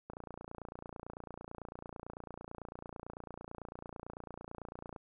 click train, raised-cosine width 1 ms, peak -30 dBFS, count 142, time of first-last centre 0.1-4.962 s, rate 29 Hz, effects none

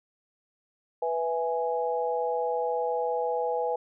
sine chord, E major, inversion second, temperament equal, 493.9 / 659.3 / 830.6 Hz, B4 / E5 / G#5, 0 / 0 / 0 cents, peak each -28 / -33 / -30 dBFS, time 1.02-3.76 s, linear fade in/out 5 ms, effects none

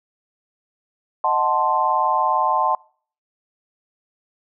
sine chord, D# diminished seventh, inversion none, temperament equal, 622.3 / 740 / 880 / 1046.5 Hz, D#5 / F#5 / A5 / C6, 0 / 0 / 0 / 0 cents, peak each -26 / -23 / -20 / -20 dBFS, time 1.24-2.75 s, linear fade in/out 2 ms, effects noise-tail reverb RT60 0.5 s tail -26 dB re dry

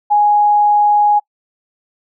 sine tone, 830.6 Hz, G#5, in tune, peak -8 dBFS, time 0.1-1.2 s, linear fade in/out 20 ms, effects noise-tail reverb RT60 0.1 s tail -26 dB re dry

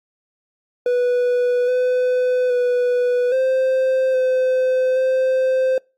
triangle tone with pitch steps, 491.7 / 502 / 492.4 / 522 / 514 / 520 Hz, B4 / B4 / B4 / C5 / C5 / C5, -8 / +28 / -5 / -4 / -31 / -11 cents, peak -13 dBFS, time 0.86-5.78 s, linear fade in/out 2 ms, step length 820 ms, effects noise-tail reverb RT60 0.3 s tail -26 dB re dry + AAC 64 kbps

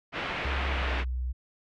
white low-pass noise, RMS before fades -33 dBFS, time 0.12-1.05 s, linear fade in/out 50 ms, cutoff 2700 Hz, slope 24 dB/octave
sine tone with pitch glide, 67.7 to 62.44 Hz, C#2 to B1, -40 to +20 cents, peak -28 dBFS, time 0.44-1.33 s, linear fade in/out 20 ms, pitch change -140 cents, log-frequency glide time 0.68-0.94 s
effects none

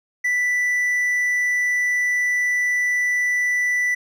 triangle tone, 1976 Hz, B6, in tune, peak -16 dBFS, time 0.24-3.95 s, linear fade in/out 10 ms, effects none

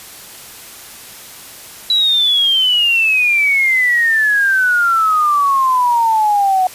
sine exponential sweep, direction down, 3951 to 734 Hz, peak -10 dBFS, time 1.9-6.67 s, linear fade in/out 2 ms, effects white hiss -35 dBFS RMS until 6.74 s + resampled to 32000 Hz

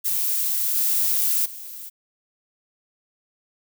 violet noise with level steps, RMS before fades -23 / -21 / -37 dBFS, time 0.04-1.9 s, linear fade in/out 20 ms, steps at 0.75 / 1.45 s, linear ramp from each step 10 ms, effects none

